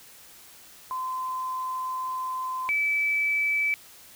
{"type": "tone pair in turn", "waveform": "sine", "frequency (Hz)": [1029, 2306], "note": ["C6", "D7"], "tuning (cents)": [-29, -32], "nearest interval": "octave + major second", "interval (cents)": 1397, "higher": "second", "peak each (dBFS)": [-28, -22], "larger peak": "second", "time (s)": [[0.91, 2.69], [2.69, 3.74]], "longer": "first", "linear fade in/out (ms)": 0, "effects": ["white hiss -50 dBFS RMS until 4.15 s"]}